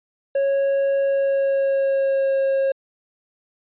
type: tone with pitch glide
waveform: triangle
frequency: 551 to 541.5 Hz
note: C#5 to C#5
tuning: -11 to -41 cents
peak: -15 dBFS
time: 0.35-2.72 s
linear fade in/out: 5 ms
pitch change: -30 cents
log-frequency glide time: 1.02-2.36 s
effects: resampled to 8000 Hz